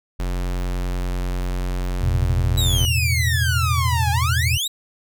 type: tone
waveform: square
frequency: 45.12 Hz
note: F#1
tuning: 43 cents flat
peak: -22 dBFS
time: 0.19-2.86 s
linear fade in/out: 10 ms
type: chord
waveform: sine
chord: E suspended fourth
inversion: none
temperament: equal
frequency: 82.41 / 110 / 123.47 Hz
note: E2 / A2 / B2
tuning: 0 / 0 / 0 cents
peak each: -20 / -25 / -23 dBFS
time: 2.01-4.58 s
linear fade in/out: 10 ms
type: exponential two-way sweep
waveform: sawtooth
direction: down then up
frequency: 3951 to 800 to 3951 Hz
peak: -18 dBFS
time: 2.57-4.68 s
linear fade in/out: 10 ms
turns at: 4.11 s
effects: none